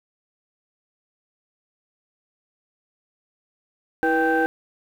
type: tone cluster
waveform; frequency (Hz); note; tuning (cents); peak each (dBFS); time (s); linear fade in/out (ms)
sine; 324.5 / 484.8 / 789 / 1557; E4 / B4 / G5 / G6; -27 / -32 / +11 / -12; -22; 4.03-4.46; 0
effects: tanh soft clip ceiling -11 dBFS + 8-bit